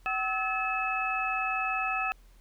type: tone cluster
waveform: sine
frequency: 760 / 1294 / 1717 / 2595 Hz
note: F#5 / E6 / A6 / E7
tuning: +46 / -32 / -43 / -28 cents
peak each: -33 / -32 / -38 / -31 dBFS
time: 0.06-2.12 s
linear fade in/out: 0 ms
effects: added 41 Hz sine -53 dBFS peak until 2.4 s + pink hiss -65 dBFS RMS until 2.4 s